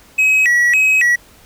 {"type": "tone with vibrato", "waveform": "triangle", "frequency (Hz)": 2217, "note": "C#7", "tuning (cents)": 0, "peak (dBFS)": -8, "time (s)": [0.18, 1.16], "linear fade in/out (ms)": 10, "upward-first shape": "square", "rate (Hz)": 1.8, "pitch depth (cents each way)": 240, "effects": ["pink hiss -46 dBFS RMS until 1.45 s"]}